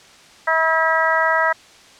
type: harmonic tone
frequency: 322.7 Hz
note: E4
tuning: 37 cents flat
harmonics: 2 / 3 / 4 / 5 / 6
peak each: -21 / -21 / -21 / -21 / -21 dBFS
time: 0.47-1.53 s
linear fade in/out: 10 ms
effects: white hiss -46 dBFS RMS until 1.99 s + low-pass 6000 Hz 12 dB/octave